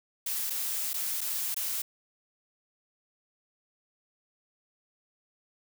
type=noise with dropouts; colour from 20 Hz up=blue; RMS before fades=-32 dBFS; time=0.26-1.82 s; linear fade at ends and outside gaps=5 ms; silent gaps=0.499-0.503 / 0.933-0.94 / 1.208-1.213 / 1.545-1.564 s; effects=none